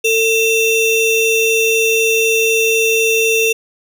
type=ring-modulated tone; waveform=square; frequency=1568 Hz; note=G6; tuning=in tune; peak=-9 dBFS; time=0.04-3.53 s; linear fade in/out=10 ms; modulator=1120 Hz; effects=none